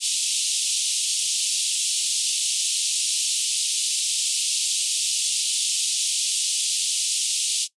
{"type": "band-pass noise", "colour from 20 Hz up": "white", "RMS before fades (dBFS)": -24, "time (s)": [0, 7.68], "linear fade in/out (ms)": 50, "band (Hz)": [2800, 10000], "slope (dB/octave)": 48, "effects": ["noise-tail reverb RT60 0.1 s tail -18 dB re dry", "resampled to 24000 Hz"]}